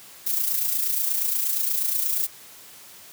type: noise with amplitude modulation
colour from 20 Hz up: violet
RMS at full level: -22 dBFS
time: 0.26-2.27 s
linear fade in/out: 10 ms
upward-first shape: sine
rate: 28.4 Hz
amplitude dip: 50%
effects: white hiss -46 dBFS RMS until 3.12 s + high-pass 80 Hz 12 dB/octave